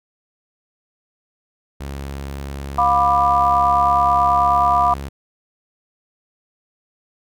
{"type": "tone", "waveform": "sawtooth", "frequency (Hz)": 69.3, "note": "C#2", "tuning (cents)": 0, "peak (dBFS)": -23, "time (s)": [1.8, 5.09], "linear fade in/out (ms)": 10}
{"type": "chord", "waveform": "sine", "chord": "B diminished", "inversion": "second", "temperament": "just", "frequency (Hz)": [711.2, 987.8, 1185.3], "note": ["F5", "B5", "D6"], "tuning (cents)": [31, 0, 16], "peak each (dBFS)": -17, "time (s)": [2.78, 4.94], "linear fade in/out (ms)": 5}
{"effects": []}